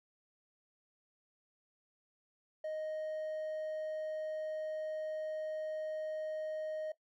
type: tone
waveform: triangle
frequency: 622.3 Hz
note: D#5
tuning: in tune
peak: -34 dBFS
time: 2.64-6.92 s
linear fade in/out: 5 ms
effects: noise-tail reverb RT60 0.1 s tail -17 dB re dry + tanh soft clip ceiling -30 dBFS